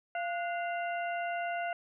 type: harmonic tone with a mistuned harmonic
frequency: 692 Hz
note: F5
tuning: 16 cents flat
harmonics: 1 / 2 / 3 / 4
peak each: -33 / -39 / -43 / -45 dBFS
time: 0.15-1.73 s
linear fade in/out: 2 ms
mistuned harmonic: 2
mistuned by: +90 cents
effects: none